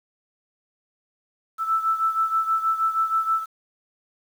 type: beating tone pair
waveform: sine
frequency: 1318.5 / 1324.8 Hz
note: E6 / E6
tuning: 0 / +8 cents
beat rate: 6.3 Hz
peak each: -21 / -26 dBFS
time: 1.58-3.46 s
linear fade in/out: 50 ms
effects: 8-bit